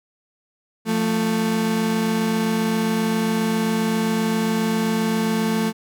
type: tone pair together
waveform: 35% pulse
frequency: 174.2 / 221.7 Hz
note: F3 / A3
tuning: -4 / +13 cents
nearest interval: major third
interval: 417 cents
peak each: -24 / -18 dBFS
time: 0.85-5.73 s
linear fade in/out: 50 ms
effects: none